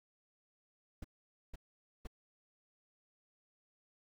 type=noise bursts; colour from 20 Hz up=brown; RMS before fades=-44 dBFS; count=3; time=1.02-2.072 s; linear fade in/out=5 ms; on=24 ms; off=490 ms; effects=none